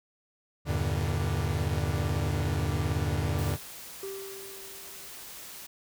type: chord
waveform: 45% pulse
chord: E half-diminished seventh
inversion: none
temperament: equal with one note detuned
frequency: 80.34 / 98 / 116.54 / 146.83 Hz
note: E2 / G2 / Bb2 / D3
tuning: -44 / 0 / 0 / 0 cents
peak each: -31 / -32 / -35 / -32 dBFS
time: 0.65-3.58 s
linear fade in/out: 50 ms
type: noise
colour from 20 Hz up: white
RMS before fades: -44 dBFS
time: 3.38-5.67 s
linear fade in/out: 10 ms
type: tone with exponential decay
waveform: triangle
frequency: 390 Hz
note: G4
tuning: 9 cents flat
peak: -32 dBFS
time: 4.03-5.6 s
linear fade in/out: 2 ms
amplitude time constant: 340 ms
effects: none